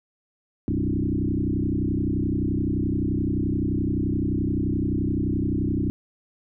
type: tone with frequency modulation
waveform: sine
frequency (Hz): 193.4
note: G3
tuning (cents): -23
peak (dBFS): -21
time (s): 0.68-5.9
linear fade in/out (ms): 0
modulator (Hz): 31.6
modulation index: 4.4
effects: none